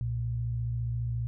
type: tone pair together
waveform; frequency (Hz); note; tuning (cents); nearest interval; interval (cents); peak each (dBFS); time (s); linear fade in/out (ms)
sine; 62.4 / 116.95; B1 / A#2; +19 / +6; major seventh; 1087; -36 / -29; 0.01-1.27; 0
effects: none